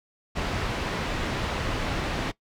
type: low-pass noise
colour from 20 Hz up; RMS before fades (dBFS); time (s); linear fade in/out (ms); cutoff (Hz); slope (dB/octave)
pink; -29; 0.35-2.32; 20; 3500; 12
effects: noise-tail reverb RT60 0.1 s tail -19 dB re dry